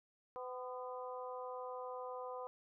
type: harmonic tone with a mistuned harmonic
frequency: 252.5 Hz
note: B3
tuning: 39 cents sharp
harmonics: 2 / 3 / 4 / 5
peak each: -45 / -50 / -48 / -53 dBFS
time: 0.36-2.47 s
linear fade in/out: 0 ms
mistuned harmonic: 5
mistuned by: -46 cents
effects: none